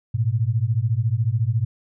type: beating tone pair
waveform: sine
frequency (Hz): 106.5 / 120.5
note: G#2 / B2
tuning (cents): +44 / -42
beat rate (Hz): 14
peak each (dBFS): -21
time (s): 0.14-1.65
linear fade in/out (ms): 10
effects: none